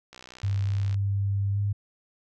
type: click train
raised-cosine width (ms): 0.2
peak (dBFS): -27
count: 52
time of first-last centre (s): 0.13-0.943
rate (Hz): 62.7
type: tone with pitch glide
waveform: sine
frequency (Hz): 99.4 to 101.43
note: G2 to G#2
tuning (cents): +25 to -40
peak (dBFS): -23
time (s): 0.43-1.73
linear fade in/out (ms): 10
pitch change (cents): +35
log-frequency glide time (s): 1.53-1.58
effects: none